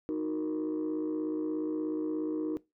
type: chord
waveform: sine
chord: D# minor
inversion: none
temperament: equal with one note detuned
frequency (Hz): 311.1 / 367.9 / 466.2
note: D#4 / F#4 / A#4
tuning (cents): 0 / -10 / 0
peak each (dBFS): -30 / -36 / -36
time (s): 0.09-2.57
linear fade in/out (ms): 0
effects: noise-tail reverb RT60 0.2 s tail -20 dB re dry + tanh soft clip ceiling -26 dBFS